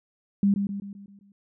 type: tone with echo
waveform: sine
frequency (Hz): 199.9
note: G3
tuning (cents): +34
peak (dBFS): -17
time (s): 0.43-0.54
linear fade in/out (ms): 2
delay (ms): 130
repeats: 6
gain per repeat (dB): -6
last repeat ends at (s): 1.32
effects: none